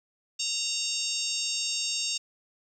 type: harmonic tone with a mistuned harmonic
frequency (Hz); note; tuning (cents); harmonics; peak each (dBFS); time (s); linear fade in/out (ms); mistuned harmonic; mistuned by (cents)
926; A#5; -12; 3 / 4 / 5 / 6 / 7 / 8 / 9; -35 / -35 / -35 / -34 / -36 / -36 / -42; 0.39-2.18; 10; 6; -28
effects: 10-bit